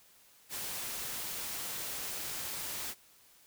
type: noise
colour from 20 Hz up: white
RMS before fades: -39 dBFS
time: 0.49-2.95 s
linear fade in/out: 50 ms
effects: white hiss -62 dBFS RMS until 3.46 s

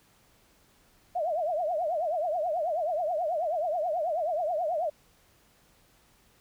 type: tone with vibrato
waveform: sine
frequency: 659 Hz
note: E5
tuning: 1 cent flat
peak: -26 dBFS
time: 1.15-4.9 s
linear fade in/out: 10 ms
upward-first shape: triangle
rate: 9.3 Hz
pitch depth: 220 cents each way
effects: pink hiss -63 dBFS RMS until 6.4 s

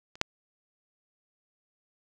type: clicks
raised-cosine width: 0.2 ms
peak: -30 / -7 dBFS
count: 2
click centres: 0.155 / 0.214 s
effects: none

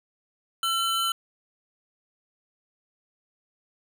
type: tone pair together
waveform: square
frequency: 1351 / 3033 Hz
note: E6 / F#7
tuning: +42 / +42 cents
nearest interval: octave + major second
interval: 1400 cents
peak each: -27 dBFS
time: 0.63-1.12 s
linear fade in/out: 2 ms
effects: none

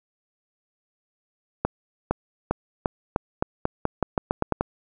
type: accelerating click train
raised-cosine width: 1 ms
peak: -7 dBFS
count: 14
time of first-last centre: 1.65-4.61 s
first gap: 460 ms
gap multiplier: 0.87
effects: none

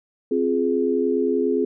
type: chord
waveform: sine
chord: F minor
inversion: second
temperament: just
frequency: 261.9 / 349.2 / 419.1 Hz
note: C4 / F4 / Ab4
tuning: +2 / 0 / +16 cents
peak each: -23 / -24 / -21 dBFS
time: 0.31-1.65 s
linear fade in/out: 5 ms
effects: none

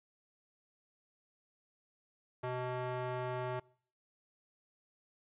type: tone with band-pass filter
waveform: square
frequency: 126 Hz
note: B2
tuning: 35 cents sharp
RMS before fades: -38 dBFS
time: 2.43-3.6 s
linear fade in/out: 10 ms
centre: 780 Hz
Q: 0.9
effects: noise-tail reverb RT60 0.5 s tail -23 dB re dry + resampled to 8000 Hz

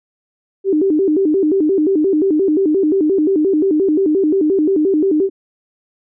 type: tone with vibrato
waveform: sine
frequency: 344.5 Hz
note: F4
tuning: 24 cents flat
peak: -11 dBFS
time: 0.64-5.3 s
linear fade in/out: 50 ms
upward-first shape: square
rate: 5.7 Hz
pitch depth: 210 cents each way
effects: none

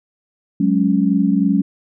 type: chord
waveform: sine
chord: F# suspended second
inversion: none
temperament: just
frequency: 185 / 208.1 / 277.5 Hz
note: F#3 / G#3 / C#4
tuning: 0 / +4 / +2 cents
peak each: -17 dBFS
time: 0.6-1.62 s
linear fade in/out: 5 ms
effects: none

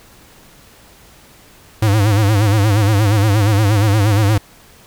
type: tone with vibrato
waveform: square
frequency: 104.2 Hz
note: G#2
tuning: 6 cents sharp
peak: -11 dBFS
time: 1.82-4.38 s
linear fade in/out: 5 ms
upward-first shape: sine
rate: 8.5 Hz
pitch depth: 110 cents each way
effects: pink hiss -45 dBFS RMS until 4.86 s

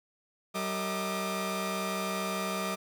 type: tone cluster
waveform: sawtooth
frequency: 191.6 / 456.2 / 640 / 1195 Hz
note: G3 / A#4 / D#5 / D6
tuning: -39 / -37 / +49 / +30 cents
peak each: -31 / -37 / -33 / -32 dBFS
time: 0.54-2.76 s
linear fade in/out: 20 ms
effects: none

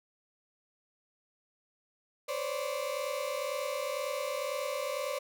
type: tone cluster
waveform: 35% pulse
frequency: 512 / 541 / 583 Hz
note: C5 / C#5 / D5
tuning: -38 / -42 / -13 cents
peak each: -37 / -36 / -34 dBFS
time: 2.28-5.19 s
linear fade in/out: 10 ms
effects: none

